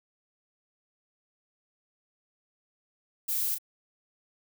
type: noise with echo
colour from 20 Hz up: violet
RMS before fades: -30 dBFS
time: 3.28-3.55 s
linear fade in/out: 10 ms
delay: 35 ms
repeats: 1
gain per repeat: -6 dB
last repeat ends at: 3.585 s
effects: none